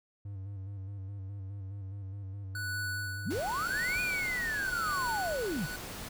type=tone with vibrato; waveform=triangle; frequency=98 Hz; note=G2; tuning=in tune; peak=-36 dBFS; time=0.25-3.4 s; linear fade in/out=5 ms; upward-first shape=square; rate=4.8 Hz; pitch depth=44 cents each way
type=tone with tremolo; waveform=square; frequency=1480 Hz; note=F#6; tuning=in tune; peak=-34 dBFS; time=2.55-5.76 s; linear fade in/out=2 ms; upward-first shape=sine; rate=0.92 Hz; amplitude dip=65%
type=linear two-way sweep; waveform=sine; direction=up then down; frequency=116.54 to 2474 to 116.54 Hz; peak=-31 dBFS; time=3.25-5.67 s; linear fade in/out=20 ms; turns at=4.01 s
type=noise; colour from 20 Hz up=pink; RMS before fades=-42 dBFS; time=3.3-6.09 s; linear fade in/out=10 ms
effects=none